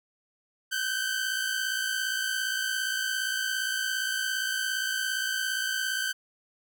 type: tone pair together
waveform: sawtooth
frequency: 1514 / 1571.4 Hz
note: F#6 / G6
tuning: +39 / +4 cents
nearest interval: minor second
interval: 65 cents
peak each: -27 dBFS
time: 0.71-6.13 s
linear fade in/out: 20 ms
effects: none